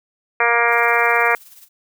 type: harmonic tone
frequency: 235.3 Hz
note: A#3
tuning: 16 cents sharp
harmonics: 2 / 3 / 4 / 5 / 6 / 7 / 8 / 9 / 10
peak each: -22 / -22 / -22 / -22 / -22 / -22 / -22 / -22 / -22 dBFS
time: 0.4-1.35 s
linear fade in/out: 2 ms
type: noise with tremolo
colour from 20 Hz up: blue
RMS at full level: -42 dBFS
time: 0.67-1.69 s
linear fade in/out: 50 ms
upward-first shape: sine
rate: 19 Hz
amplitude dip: 60%
effects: none